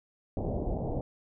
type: low-pass noise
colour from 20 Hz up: pink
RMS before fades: -32 dBFS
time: 0.37-1.01 s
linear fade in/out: 2 ms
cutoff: 770 Hz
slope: 48 dB/octave
effects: none